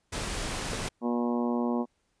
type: noise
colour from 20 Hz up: pink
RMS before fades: -33 dBFS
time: 0.12-0.89 s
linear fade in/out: 10 ms
type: tone with exponential decay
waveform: triangle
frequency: 448.5 Hz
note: A4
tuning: 33 cents sharp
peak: -29 dBFS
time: 0.73-0.81 s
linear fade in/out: 1 ms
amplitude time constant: 17 ms
type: harmonic tone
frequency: 120 Hz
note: B2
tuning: 49 cents flat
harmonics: 2 / 3 / 4 / 5 / 6 / 7 / 8 / 9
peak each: -27 / -34 / -36 / -38 / -40 / -40 / -40 / -42 dBFS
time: 1.01-1.86 s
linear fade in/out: 50 ms
effects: pink hiss -74 dBFS RMS until 2.2 s + resampled to 22050 Hz